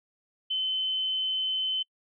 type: tone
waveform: sine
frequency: 3056 Hz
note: G7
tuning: 45 cents flat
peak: -26 dBFS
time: 0.5-1.83 s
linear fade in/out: 10 ms
effects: noise-tail reverb RT60 0.1 s tail -25 dB re dry